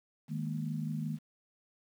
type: chord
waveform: sine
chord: D# suspended fourth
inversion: none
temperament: equal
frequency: 155.56 / 207.7 / 233.1 Hz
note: D#3 / G#3 / A#3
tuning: 0 / 0 / 0 cents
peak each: -35 / -40 / -39 dBFS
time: 0.28-1.19 s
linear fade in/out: 50 ms
effects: 10-bit